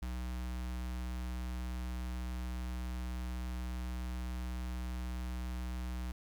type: tone with notch filter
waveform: square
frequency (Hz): 61.74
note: B1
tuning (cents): 0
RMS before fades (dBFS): -39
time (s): 0.02-6.12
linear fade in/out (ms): 5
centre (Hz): 480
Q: 1.6
effects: 12-bit